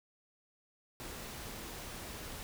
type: noise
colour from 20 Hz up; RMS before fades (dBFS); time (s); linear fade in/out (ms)
pink; -45; 1-2.43; 0
effects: none